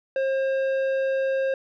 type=tone with tanh clipping; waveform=sine; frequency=535 Hz; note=C5; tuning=38 cents sharp; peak=-23 dBFS; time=0.16-1.54 s; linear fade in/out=2 ms; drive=10 dB; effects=none